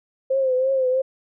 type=tone with vibrato; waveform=sine; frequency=523 Hz; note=C5; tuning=1 cent flat; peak=-17 dBFS; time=0.3-1.02 s; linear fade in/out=10 ms; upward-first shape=triangle; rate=3 Hz; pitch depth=67 cents each way; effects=none